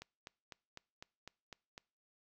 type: click train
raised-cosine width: 0.2 ms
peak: -30 dBFS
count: 8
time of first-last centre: 0.02-1.779 s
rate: 3.98 Hz
effects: noise-tail reverb RT60 0.4 s tail -25 dB re dry